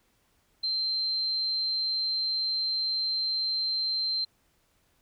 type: tone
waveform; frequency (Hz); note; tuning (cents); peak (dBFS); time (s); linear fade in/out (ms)
sine; 4129; C8; -24; -26; 0.63-4.25; 10
effects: pink hiss -69 dBFS RMS until 5.01 s